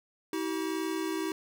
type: tone pair together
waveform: square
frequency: 320 / 381.6 Hz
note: D#4 / G4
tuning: +49 / -47 cents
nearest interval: minor third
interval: 304 cents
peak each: -33 / -35 dBFS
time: 0.33-1.32 s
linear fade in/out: 2 ms
effects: none